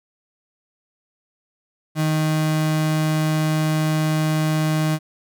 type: tone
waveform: 35% pulse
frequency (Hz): 155.8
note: D#3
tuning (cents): +3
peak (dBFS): -16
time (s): 1.95-4.99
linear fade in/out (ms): 50
effects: none